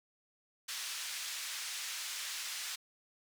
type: band-pass noise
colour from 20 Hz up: white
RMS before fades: -41 dBFS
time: 0.68-2.76 s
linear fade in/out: 10 ms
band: 1600 to 6900 Hz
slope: 12 dB/octave
effects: none